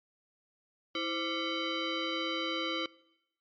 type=tone with frequency modulation; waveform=sine; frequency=1370 Hz; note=F6; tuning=34 cents flat; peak=-31 dBFS; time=0.95-2.86 s; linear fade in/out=2 ms; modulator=849 Hz; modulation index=3; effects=noise-tail reverb RT60 0.9 s tail -23 dB re dry + MP3 48 kbps